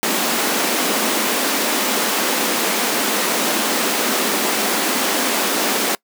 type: high-pass noise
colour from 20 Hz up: pink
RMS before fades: -19 dBFS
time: 0.03-5.95 s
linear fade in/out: 0 ms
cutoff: 210 Hz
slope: 48 dB/octave
effects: noise-tail reverb RT60 0.1 s tail -24 dB re dry